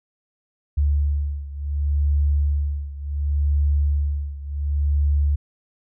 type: beating tone pair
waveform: sine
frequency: 72.1 / 72.79 Hz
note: D2 / D2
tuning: -31 / -15 cents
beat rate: 0.69 Hz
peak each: -20 / -23 dBFS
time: 0.77-5.36 s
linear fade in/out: 10 ms
effects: none